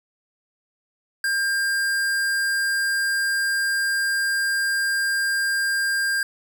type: tone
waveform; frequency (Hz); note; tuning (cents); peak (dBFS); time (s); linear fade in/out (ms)
square; 1600; G6; +35; -21; 1.24-6.23; 2
effects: none